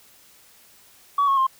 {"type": "tone with pitch steps", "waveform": "sine", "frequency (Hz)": [1133, 1095, 1058.3], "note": ["C#6", "C#6", "C6"], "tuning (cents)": [37, -22, 19], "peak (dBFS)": -15, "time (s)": [1.18, 1.468], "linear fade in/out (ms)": 5, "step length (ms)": 96, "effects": ["tanh soft clip ceiling -13 dBFS", "white hiss -53 dBFS RMS until 1.59 s"]}